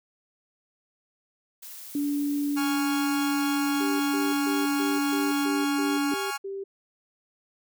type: noise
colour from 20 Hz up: blue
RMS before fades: -42 dBFS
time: 1.62-5.45 s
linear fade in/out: 10 ms
type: tone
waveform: sine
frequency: 288.1 Hz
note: D4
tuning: 33 cents flat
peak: -24 dBFS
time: 1.95-6.14 s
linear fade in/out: 2 ms
type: chord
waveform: sawtooth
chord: Db major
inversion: second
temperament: equal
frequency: 830.6 / 1108.7 / 1396.9 Hz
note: Ab5 / Db6 / F6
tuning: 0 / 0 / 0 cents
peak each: -29 / -31 / -30 dBFS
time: 2.56-6.38 s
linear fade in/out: 20 ms
type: tone bursts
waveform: sine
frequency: 392 Hz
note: G4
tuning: in tune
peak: -31 dBFS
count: 9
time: 3.8-6.64 s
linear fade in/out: 10 ms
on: 200 ms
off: 130 ms
effects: none